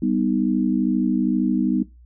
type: chord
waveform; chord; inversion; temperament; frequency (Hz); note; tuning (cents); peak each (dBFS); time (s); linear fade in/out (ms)
sine; G augmented; none; equal with one note detuned; 196 / 248.8 / 311.1; G3 / B3 / D#4; 0 / +13 / 0; -23 / -21 / -23; 0.02-1.83; 5
effects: noise-tail reverb RT60 0.2 s tail -18 dB re dry + added 60 Hz sine -45 dBFS peak until 2.05 s